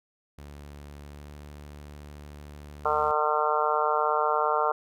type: tone with pitch glide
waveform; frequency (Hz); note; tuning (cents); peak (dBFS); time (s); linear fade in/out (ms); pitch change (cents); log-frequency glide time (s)
sawtooth; 72.4 to 73.45; D2 to D2; -24 to +1; -38; 0.38-3.12; 5; +25; 1.03-1.34
type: harmonic tone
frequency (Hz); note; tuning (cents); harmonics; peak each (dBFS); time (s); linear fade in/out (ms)
151.4; D#3; -47; 3 / 4 / 5 / 6 / 7 / 8 / 9; -30 / -30 / -30 / -30 / -30 / -30 / -30; 2.85-4.72; 5
effects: none